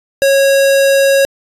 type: tone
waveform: square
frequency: 549 Hz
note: C#5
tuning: 17 cents flat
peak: -8 dBFS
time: 0.22-1.25 s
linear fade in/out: 0 ms
effects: resampled to 32000 Hz